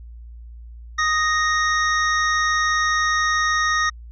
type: tone pair together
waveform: square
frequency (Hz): 1245 / 1864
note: D#6 / A#6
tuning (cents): +1 / -1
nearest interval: perfect fifth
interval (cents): 698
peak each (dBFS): -21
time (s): 0.98-3.9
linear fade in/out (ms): 10
effects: added 58 Hz sine -36 dBFS peak until 4.11 s + resampled to 16000 Hz